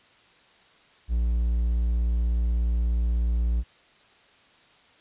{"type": "tone", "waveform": "triangle", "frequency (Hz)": 58.27, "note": "A#1", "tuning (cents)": 0, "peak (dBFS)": -19, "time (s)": [1.08, 3.64], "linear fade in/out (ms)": 50, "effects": ["white hiss -57 dBFS RMS until 5 s", "resampled to 8000 Hz"]}